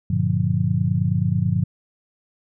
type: chord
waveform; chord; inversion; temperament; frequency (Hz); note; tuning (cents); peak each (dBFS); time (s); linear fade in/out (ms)
sine; G minor seventh; none; just; 98 / 117.6 / 147 / 176.4; G2 / Bb2 / D3 / F3; 0 / +16 / +2 / +18; -23; 0.1-1.64; 5
effects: none